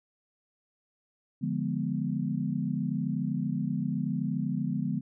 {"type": "chord", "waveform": "sine", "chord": "D diminished seventh", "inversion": "none", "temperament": "equal", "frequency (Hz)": [146.83, 174.61, 207.7, 246.9], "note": ["D3", "F3", "Ab3", "Cb4"], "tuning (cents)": [0, 0, 0, 0], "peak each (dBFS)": -33, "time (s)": [1.41, 5.01], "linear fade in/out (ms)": 20, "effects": []}